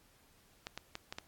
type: clicks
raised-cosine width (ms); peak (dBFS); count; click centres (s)
0.2; -23; 5; 0.669 / 0.776 / 0.954 / 1.125 / 1.185
effects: pink hiss -66 dBFS RMS until 1.27 s + AAC 64 kbps